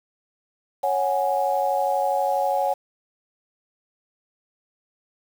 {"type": "chord", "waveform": "sine", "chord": "C# suspended fourth", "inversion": "none", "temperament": "just", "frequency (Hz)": [554.4, 739.2, 831.5], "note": ["C#5", "F#5", "G#5"], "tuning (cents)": [0, -2, 2], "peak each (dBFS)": -24, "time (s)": [0.83, 2.74], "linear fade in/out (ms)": 10, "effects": ["7-bit"]}